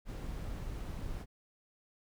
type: noise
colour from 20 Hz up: brown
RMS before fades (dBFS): -40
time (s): 0.05-1.26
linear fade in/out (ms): 50
effects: none